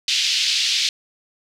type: band-pass noise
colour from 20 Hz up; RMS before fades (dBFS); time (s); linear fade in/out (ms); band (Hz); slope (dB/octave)
white; -20; 0.08-0.89; 2; 2700 to 4900; 24
effects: none